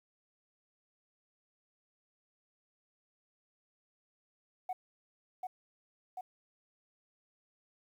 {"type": "tone with echo", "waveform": "sine", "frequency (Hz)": 740, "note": "F#5", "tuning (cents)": 0, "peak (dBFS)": -32, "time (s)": [4.69, 4.73], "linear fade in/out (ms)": 5, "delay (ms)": 740, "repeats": 2, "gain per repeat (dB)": -3, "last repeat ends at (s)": 6.21, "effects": ["tanh soft clip ceiling -32 dBFS", "11-bit"]}